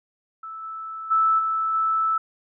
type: tone with level steps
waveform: sine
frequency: 1314 Hz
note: E6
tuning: 6 cents flat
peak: -33 / -31 / -16 / -21 / -19 dBFS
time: 0.43-2.18 s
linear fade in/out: 5 ms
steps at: 0.62 / 1.1 / 1.38 / 1.73 s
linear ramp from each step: 20 ms
effects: none